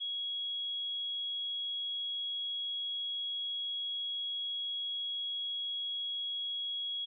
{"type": "tone", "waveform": "sine", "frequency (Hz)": 3322, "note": "G#7", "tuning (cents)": 0, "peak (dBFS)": -34, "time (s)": [0, 7.06], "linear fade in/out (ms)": 20, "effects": []}